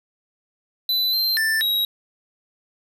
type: tone with pitch steps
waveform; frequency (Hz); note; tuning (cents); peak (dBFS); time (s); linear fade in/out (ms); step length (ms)
square; 4002 / 4136 / 1773 / 3833; B7 / C8 / A6 / A#7; +22 / -21 / +13 / +47; -19; 0.89-1.85; 2; 240
effects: none